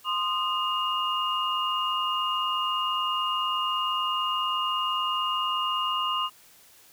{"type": "tone cluster", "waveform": "sine", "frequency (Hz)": [1041, 1232, 2843], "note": ["C6", "D#6", "F7"], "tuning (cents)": [-9, -17, 30], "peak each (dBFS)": -29, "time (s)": [0.04, 6.3], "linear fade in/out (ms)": 50, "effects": ["white hiss -55 dBFS RMS until 6.92 s"]}